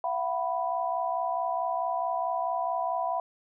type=chord; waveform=sine; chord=E suspended second; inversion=none; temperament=equal with one note detuned; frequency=675.4 / 740 / 987.8 Hz; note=E5 / F#5 / B5; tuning=+42 / 0 / 0 cents; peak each=-31 dBFS; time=0.04-3.2 s; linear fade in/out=2 ms; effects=none